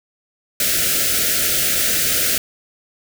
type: band-stop noise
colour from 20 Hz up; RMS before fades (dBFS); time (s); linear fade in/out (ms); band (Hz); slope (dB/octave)
white; -18; 0.6-2.38; 2; 700 to 1300; 96
effects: none